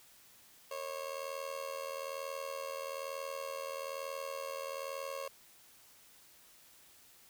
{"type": "tone with amplitude modulation", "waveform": "30% pulse", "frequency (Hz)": 545, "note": "C#5", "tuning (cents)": -29, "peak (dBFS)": -33, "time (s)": [0.71, 5.28], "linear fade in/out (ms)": 5, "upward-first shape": "sine", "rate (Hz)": 81.1, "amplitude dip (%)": 75, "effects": ["white hiss -61 dBFS RMS until 7.29 s"]}